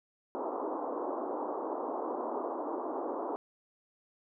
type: band-pass noise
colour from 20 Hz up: pink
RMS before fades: -36 dBFS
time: 0.35-3.36 s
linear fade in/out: 0 ms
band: 280 to 1100 Hz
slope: 48 dB/octave
effects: none